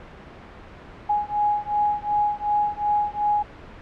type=beating tone pair; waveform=sine; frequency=830.6 / 833.3 Hz; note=G#5 / G#5; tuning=0 / +6 cents; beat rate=2.7 Hz; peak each=-23 / -23 dBFS; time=1.09-3.43 s; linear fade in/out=10 ms; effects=pink hiss -42 dBFS RMS until 3.81 s + low-pass 2000 Hz 12 dB/octave